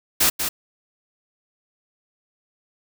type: noise with echo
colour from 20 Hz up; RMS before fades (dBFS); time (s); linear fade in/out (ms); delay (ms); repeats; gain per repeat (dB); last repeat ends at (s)
white; -17; 0.2-0.3; 10; 190; 1; -7; 0.49
effects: none